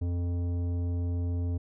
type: tone with tanh clipping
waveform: triangle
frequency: 87.31 Hz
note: F2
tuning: in tune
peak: -29 dBFS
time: 0.01-1.58 s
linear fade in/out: 10 ms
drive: 16 dB
effects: none